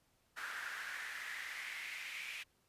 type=noise with high-pass filter sweep; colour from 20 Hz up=brown; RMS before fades=-45 dBFS; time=0.36-2.44 s; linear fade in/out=20 ms; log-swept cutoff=1500 to 2400 Hz; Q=4.9; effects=pink hiss -75 dBFS RMS until 2.68 s + resampled to 32000 Hz